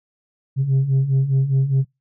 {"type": "beating tone pair", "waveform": "sine", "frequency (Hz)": [131.4, 136.3], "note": ["C3", "C#3"], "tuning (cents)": [8, -29], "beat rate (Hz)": 4.9, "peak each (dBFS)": [-19, -14], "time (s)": [0.56, 1.85], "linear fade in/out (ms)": 50, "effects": ["noise-tail reverb RT60 0.2 s tail -25 dB re dry", "tanh soft clip ceiling -12 dBFS"]}